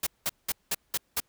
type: noise bursts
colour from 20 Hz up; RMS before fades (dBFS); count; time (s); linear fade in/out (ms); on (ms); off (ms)
white; -28; 6; 0.03-1.202; 5; 37; 190
effects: pink hiss -71 dBFS RMS until 1.28 s